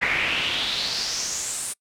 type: noise with band-pass filter sweep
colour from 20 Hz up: brown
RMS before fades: -26 dBFS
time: 0.01-1.74 s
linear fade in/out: 20 ms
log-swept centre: 2000 to 9400 Hz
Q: 4.4
effects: noise-tail reverb RT60 0.1 s tail -25 dB re dry